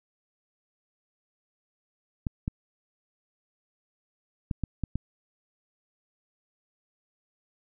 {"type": "clicks", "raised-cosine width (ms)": 5, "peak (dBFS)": -16, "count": 6, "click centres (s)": [2.268, 2.479, 4.512, 4.637, 4.837, 4.956], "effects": []}